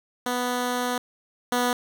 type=tone pair in turn; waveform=10% pulse; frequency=247 / 245.6 Hz; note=B3 / B3; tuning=0 / -9 cents; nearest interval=unison; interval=9 cents; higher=first; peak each=-16 / -13 dBFS; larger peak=second; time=0.26-0.98 / 1.52-1.73 s; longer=first; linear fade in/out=2 ms; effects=none